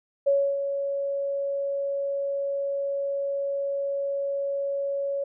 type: tone with ADSR envelope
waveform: sine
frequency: 558 Hz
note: C#5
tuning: 11 cents sharp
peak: -17 dBFS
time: 0.26-5.24 s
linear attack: 15 ms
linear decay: 290 ms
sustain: -8 dB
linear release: 6 ms
effects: none